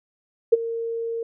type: tone with ADSR envelope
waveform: sine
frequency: 459.6 Hz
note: A#4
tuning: 25 cents flat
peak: -8 dBFS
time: 0.52-1.23 s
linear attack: 12 ms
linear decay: 24 ms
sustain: -17 dB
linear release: 3 ms
effects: none

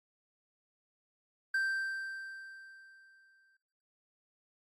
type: tone with exponential decay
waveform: triangle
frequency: 1567 Hz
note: G6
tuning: 1 cent flat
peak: -26 dBFS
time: 1.54-3.57 s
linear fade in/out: 5 ms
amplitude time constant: 440 ms
effects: noise-tail reverb RT60 0.8 s tail -17 dB re dry + AAC 48 kbps

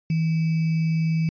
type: tone with sample-and-hold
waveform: sine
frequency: 161.6 Hz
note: E3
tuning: 34 cents flat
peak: -19 dBFS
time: 0.1-1.29 s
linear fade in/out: 2 ms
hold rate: 2450 Hz
effects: resampled to 11025 Hz

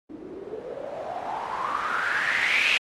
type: noise with low-pass filter sweep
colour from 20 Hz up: blue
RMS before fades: -28 dBFS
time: 0.09-2.78 s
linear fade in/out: 10 ms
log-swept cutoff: 300 to 2700 Hz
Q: 7.4
effects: AAC 32 kbps

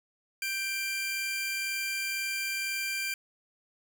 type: tone pair together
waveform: sawtooth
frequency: 1568 / 2373 Hz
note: G6 / D7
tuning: 0 / +17 cents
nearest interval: perfect fifth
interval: 717 cents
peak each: -34 / -28 dBFS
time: 0.42-3.14 s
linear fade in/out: 2 ms
effects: 10-bit

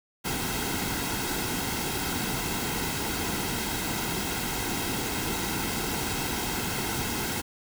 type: noise with comb filter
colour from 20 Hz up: pink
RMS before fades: -30 dBFS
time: 0.24-7.42 s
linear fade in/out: 20 ms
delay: 1.7 ms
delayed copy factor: -0.6
effects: none

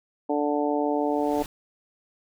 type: harmonic tone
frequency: 146.83 Hz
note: D3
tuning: in tune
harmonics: 2 / 3 / 4 / 5 / 6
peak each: -26 / -28 / -29 / -30 / -31 dBFS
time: 0.29-1.43 s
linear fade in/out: 10 ms
type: noise with exponential growth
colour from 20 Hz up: pink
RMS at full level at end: -37 dBFS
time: 0.81-1.46 s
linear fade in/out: 1 ms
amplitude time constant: 140 ms
effects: none

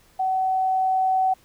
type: tone with level ramp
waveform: sine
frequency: 755 Hz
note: F#5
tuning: 35 cents sharp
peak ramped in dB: -20 to -17 dBFS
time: 0.19-1.34 s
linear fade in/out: 10 ms
effects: pink hiss -57 dBFS RMS until 1.44 s

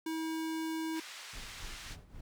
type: tone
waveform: square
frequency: 321.2 Hz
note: E4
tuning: 45 cents flat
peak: -35 dBFS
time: 0.06-1 s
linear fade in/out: 5 ms
type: band-pass noise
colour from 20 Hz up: pink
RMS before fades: -48 dBFS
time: 0.93-1.97 s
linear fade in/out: 50 ms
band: 1500 to 6900 Hz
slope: 12 dB/octave
type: noise with tremolo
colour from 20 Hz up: brown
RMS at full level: -46 dBFS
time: 1.33-2.21 s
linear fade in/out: 5 ms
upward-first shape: sine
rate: 3.7 Hz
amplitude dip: 70%
effects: none

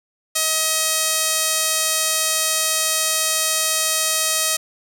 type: tone with band-pass filter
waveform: sawtooth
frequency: 634 Hz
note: D#5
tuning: 32 cents sharp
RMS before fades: -20 dBFS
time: 0.35-4.57 s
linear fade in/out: 10 ms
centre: 8500 Hz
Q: 0.98
effects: none

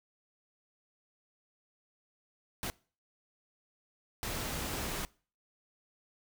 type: noise bursts at uneven times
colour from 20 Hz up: pink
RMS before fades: -37 dBFS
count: 2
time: 2.63-2.7 / 4.23-5.05 s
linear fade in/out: 0 ms
effects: noise-tail reverb RT60 0.4 s tail -23 dB re dry

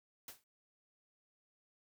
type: noise with exponential decay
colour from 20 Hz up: white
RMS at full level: -45 dBFS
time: 0.28-0.44 s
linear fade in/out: 2 ms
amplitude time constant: 34 ms
effects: none

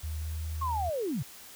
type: tone with pitch glide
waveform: sine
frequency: 77.6 to 78.91 Hz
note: D#2 to D#2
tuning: -4 to +25 cents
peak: -32 dBFS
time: 0.03-0.9 s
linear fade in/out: 10 ms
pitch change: +29 cents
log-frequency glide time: 0.15-0.32 s
type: linear sweep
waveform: sine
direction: down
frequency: 1108.7 to 103.83 Hz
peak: -29 dBFS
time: 0.61-1.23 s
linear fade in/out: 10 ms
effects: white hiss -49 dBFS RMS until 1.55 s

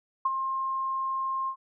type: tone with ADSR envelope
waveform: sine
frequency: 1063 Hz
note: C6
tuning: 27 cents sharp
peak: -20 dBFS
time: 0.25-1.56 s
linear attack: 7 ms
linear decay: 29 ms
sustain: -7 dB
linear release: 79 ms
effects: none

